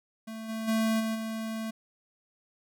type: tone with level steps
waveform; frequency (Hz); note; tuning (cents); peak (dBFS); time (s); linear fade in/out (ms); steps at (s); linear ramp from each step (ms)
square; 222.1; A3; +16; -38 / -33 / -25 / -29 / -33; 0.27-1.71; 10; 0.48 / 0.67 / 0.99 / 1.14; 20
effects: none